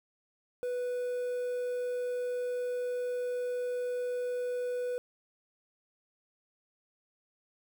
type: tone with quantisation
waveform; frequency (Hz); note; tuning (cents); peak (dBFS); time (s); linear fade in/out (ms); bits
triangle; 493.9; B4; 0; -29; 0.63-4.98; 0; 9
effects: none